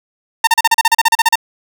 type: tone bursts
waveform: sawtooth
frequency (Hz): 910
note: A#5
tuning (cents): -42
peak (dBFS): -3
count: 14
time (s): 0.44-1.356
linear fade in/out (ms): 5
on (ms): 32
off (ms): 36
effects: none